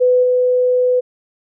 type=tone with level steps; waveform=sine; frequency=500 Hz; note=B4; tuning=21 cents sharp; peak=-9 / -11 dBFS; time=0-1.01 s; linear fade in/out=20 ms; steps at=0.23 s; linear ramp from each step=5 ms; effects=none

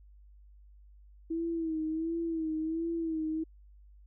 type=tone with vibrato; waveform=sine; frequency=324 Hz; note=E4; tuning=30 cents flat; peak=-30 dBFS; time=1.3-3.44 s; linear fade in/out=10 ms; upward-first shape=sine; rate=1.4 Hz; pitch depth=59 cents each way; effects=added 50 Hz sine -53 dBFS peak until 4.06 s

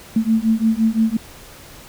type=beating tone pair; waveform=sine; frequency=220 / 225.8 Hz; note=A3 / A3; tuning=0 / +45 cents; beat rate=5.8 Hz; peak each=-17 dBFS; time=0.16-1.17 s; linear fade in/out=5 ms; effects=pink hiss -41 dBFS RMS until 1.88 s

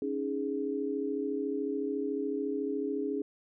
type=chord; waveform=sine; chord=C# suspended second; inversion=none; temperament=equal; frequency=277.2 / 311.1 / 415.3 Hz; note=C#4 / D#4 / G#4; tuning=0 / 0 / 0 cents; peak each=-34 / -37 / -33 dBFS; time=0.02-3.22 s; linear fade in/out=2 ms; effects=none

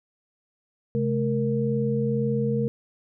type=tone cluster; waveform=sine; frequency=133.1 / 215.1 / 466.9 Hz; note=C3 / A3 / A#4; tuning=+30 / -39 / +3 cents; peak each=-26 dBFS; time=0.95-2.68 s; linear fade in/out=0 ms; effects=none

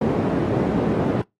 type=band-pass noise; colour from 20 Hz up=white; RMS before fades=-21 dBFS; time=0.01-1.22 s; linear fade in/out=5 ms; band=120 to 360 Hz; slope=12 dB/octave; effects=noise-tail reverb RT60 0.2 s tail -25 dB re dry + AAC 32 kbps

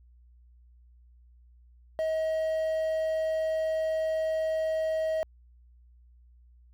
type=tone with quantisation; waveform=triangle; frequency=636 Hz; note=D#5; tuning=38 cents sharp; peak=-24 dBFS; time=1.99-5.23 s; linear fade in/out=0 ms; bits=9; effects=added 60 Hz sine -54 dBFS peak until 6.73 s

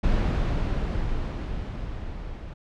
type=noise with level ramp; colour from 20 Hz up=brown; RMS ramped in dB=-21 to -37 dBFS; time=0.03-2.54 s; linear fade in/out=10 ms; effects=low-pass 4000 Hz 12 dB/octave

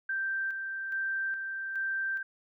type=tone with tremolo; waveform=sine; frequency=1568 Hz; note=G6; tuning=in tune; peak=-29 dBFS; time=0.09-2.23 s; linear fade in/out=5 ms; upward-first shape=square; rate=1.2 Hz; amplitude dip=40%; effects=none

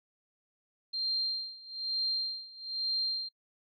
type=tone with tremolo; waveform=sine; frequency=4178 Hz; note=C8; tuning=3 cents flat; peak=-28 dBFS; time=0.93-3.29 s; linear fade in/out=10 ms; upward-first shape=sine; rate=1.1 Hz; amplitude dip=90%; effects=noise-tail reverb RT60 0.1 s tail -25 dB re dry

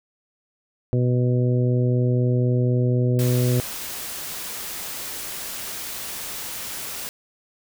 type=harmonic tone; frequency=124 Hz; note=B2; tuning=7 cents sharp; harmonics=1 / 2 / 3 / 4 / 5; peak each=-18 / -26 / -27 / -29 / -36 dBFS; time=0.93-3.6 s; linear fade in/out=0 ms
type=noise; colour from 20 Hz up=white; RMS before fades=-32 dBFS; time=3.19-7.09 s; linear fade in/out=0 ms
effects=none

